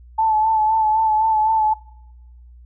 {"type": "tone with vibrato", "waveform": "sine", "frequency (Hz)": 873, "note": "A5", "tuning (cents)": -14, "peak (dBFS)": -14, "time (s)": [0.18, 1.74], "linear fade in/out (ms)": 10, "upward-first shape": "sine", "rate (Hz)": 3.9, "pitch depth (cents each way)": 34, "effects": ["noise-tail reverb RT60 1.0 s tail -24 dB re dry", "added 60 Hz sine -41 dBFS peak until 2.65 s"]}